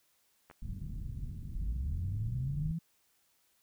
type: clicks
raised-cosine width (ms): 0.5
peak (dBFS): -37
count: 2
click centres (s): 0.5 / 0.512
type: low-pass noise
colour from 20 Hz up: pink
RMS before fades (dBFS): -40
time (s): 0.62-2.72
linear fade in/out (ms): 5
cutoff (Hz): 180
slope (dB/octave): 24
type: linear sweep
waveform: sine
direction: up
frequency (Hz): 38.89 to 168.6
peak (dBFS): -33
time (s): 1.55-2.79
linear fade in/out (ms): 10
effects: white hiss -72 dBFS RMS until 3.62 s